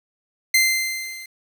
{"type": "tone with level ramp", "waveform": "sawtooth", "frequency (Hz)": 2080, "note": "C7", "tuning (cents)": -11, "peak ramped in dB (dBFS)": [-9, -32], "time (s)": [0.54, 1.26], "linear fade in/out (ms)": 5, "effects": ["8-bit"]}